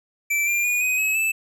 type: tone with pitch steps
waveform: square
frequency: 2330 / 2387 / 2446 / 2506 / 2567 / 2630 Hz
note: D7 / D7 / D#7 / D#7 / E7 / E7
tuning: -14 / +28 / -30 / +12 / -47 / -5 cents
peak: -20 dBFS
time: 0.3-1.32 s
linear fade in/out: 10 ms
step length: 170 ms
effects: none

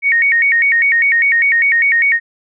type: tone with vibrato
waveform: sine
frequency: 2037 Hz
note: C7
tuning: 47 cents flat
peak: -9 dBFS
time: 0.02-2.2 s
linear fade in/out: 50 ms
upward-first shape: square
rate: 5 Hz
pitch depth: 160 cents each way
effects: none

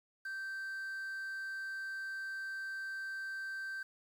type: tone with quantisation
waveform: triangle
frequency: 1560 Hz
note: G6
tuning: 9 cents flat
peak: -37 dBFS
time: 0.25-3.83 s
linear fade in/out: 5 ms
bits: 10
effects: none

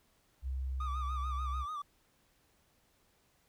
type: tone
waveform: sine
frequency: 65.7 Hz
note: C2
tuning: 8 cents sharp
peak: -33 dBFS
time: 0.42-1.66 s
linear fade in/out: 50 ms
type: tone with vibrato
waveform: triangle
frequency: 1200 Hz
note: D6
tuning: 37 cents sharp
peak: -35 dBFS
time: 0.8-1.82 s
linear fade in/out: 5 ms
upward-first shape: sine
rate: 6.8 Hz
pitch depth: 77 cents each way
effects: tanh soft clip ceiling -27 dBFS + pink hiss -71 dBFS RMS until 3.48 s

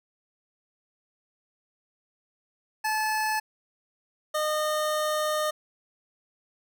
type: tone pair in turn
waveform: 25% pulse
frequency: 865 / 611.6 Hz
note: A5 / D#5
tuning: -30 / -30 cents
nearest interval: tritone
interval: 600 cents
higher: first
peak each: -21 dBFS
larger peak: neither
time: 2.84-3.4 / 4.34-5.51 s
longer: second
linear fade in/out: 10 ms
effects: none

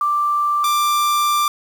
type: tone pair in turn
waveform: sine / 45% pulse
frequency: 1177 / 1181.6 Hz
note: D6 / D6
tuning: +3 / +10 cents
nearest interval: unison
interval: 7 cents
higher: second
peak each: -15 dBFS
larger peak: neither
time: 0.01-0.64 / 0.64-1.48 s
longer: second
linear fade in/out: 2 ms
effects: 7-bit

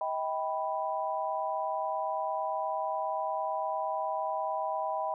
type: chord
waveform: sine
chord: Eb augmented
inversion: none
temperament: equal with one note detuned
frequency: 635 / 784 / 987.8 Hz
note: Eb5 / G5 / B5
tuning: +35 / 0 / 0 cents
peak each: -34 dBFS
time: 0.01-5.14 s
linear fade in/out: 2 ms
effects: none

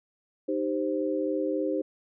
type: chord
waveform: sine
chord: C minor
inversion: first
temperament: equal with one note detuned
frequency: 308.4 / 392 / 523.3 Hz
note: Eb4 / G4 / C5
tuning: -15 / 0 / 0 cents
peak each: -29 / -31 / -30 dBFS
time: 0.48-1.82 s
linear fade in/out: 10 ms
effects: none

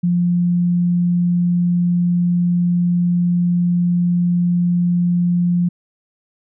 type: tone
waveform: sine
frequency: 175.3 Hz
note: F3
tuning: 7 cents sharp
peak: -13 dBFS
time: 0.03-5.69 s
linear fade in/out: 10 ms
effects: none

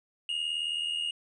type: tone pair together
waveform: triangle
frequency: 2794 / 2873 Hz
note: F7 / F7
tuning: 0 / +48 cents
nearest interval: unison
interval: 48 cents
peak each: -34 / -29 dBFS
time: 0.29-1.11 s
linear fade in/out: 2 ms
effects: resampled to 22050 Hz

